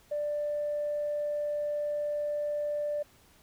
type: tone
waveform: sine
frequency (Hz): 590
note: D5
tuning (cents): +8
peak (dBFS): -28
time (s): 0.11-3.03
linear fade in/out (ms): 10
effects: tanh soft clip ceiling -24 dBFS + pink hiss -61 dBFS RMS until 3.42 s